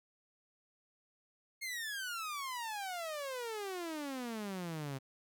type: exponential sweep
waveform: sawtooth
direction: down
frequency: 2164 to 130.81 Hz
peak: -35 dBFS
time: 1.61-4.99 s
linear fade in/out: 20 ms
effects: none